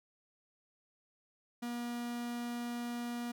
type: tone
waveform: 45% pulse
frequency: 239.4 Hz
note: A#3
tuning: 46 cents sharp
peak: -37 dBFS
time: 1.62-3.32 s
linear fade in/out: 10 ms
effects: none